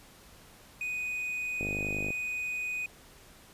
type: tone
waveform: triangle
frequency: 2489 Hz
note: D#7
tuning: in tune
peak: -30 dBFS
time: 0.81-2.86 s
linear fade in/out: 2 ms
type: click train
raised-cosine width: 2 ms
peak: -23 dBFS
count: 26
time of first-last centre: 1.61-2.105 s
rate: 50.5 Hz
effects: pink hiss -55 dBFS RMS until 3.53 s + resampled to 32000 Hz